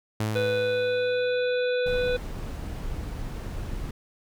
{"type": "tone with exponential decay", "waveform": "sawtooth", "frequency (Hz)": 108.1, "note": "A2", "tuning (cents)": -30, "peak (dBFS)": -20, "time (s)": [0.2, 1.77], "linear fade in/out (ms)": 5, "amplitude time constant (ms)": 340}
{"type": "harmonic tone", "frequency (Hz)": 496.3, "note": "B4", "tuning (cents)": 8, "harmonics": [1, 3, 5, 7, 8], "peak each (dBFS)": [-23, -33, -37, -40, -41], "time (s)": [0.35, 2.17], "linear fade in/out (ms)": 10}
{"type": "noise", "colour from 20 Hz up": "brown", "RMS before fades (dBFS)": -33, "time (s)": [1.86, 3.91], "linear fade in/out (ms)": 5}
{"effects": []}